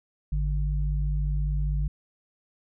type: tone pair together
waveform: sine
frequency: 51.91 / 146.83 Hz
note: G#1 / D3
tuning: 0 / 0 cents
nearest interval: octave + tritone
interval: 1800 cents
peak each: -24 / -30 dBFS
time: 0.32-1.88 s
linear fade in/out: 5 ms
effects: none